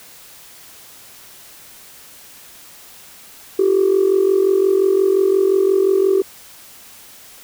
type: tone with amplitude modulation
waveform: sine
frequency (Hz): 385.4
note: G4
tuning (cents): -29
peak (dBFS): -7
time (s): 3.59-6.22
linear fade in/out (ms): 5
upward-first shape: sine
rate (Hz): 45.7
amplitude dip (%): 80
effects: tanh soft clip ceiling -6 dBFS + white hiss -42 dBFS RMS until 7.43 s